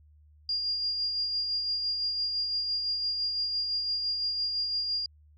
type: tone with tremolo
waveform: sine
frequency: 4815 Hz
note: D8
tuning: 42 cents sharp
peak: -26 dBFS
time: 0.49-5.06 s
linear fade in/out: 2 ms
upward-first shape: sine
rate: 5.9 Hz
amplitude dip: 35%
effects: added 75 Hz sine -55 dBFS peak until 5.37 s